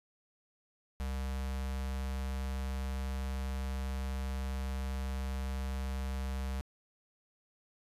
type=tone with notch filter; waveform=square; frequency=66.2 Hz; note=C2; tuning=21 cents sharp; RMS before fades=-36 dBFS; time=1-6.61 s; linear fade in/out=0 ms; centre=350 Hz; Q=1.9; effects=resampled to 32000 Hz